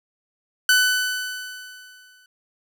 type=tone with exponential decay; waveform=sawtooth; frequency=1500 Hz; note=F#6; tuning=23 cents sharp; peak=-9 dBFS; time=0.69-2.26 s; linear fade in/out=2 ms; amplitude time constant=340 ms; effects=none